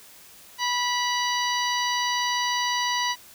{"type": "harmonic tone with a mistuned harmonic", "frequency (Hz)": 980, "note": "B5", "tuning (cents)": -14, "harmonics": [1, 2, 3, 4, 5, 6], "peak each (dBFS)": [-26, -29, -31, -32, -33, -34], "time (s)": [0.58, 3.16], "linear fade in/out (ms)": 50, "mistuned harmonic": 5, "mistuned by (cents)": -67, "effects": ["white hiss -49 dBFS RMS until 3.34 s"]}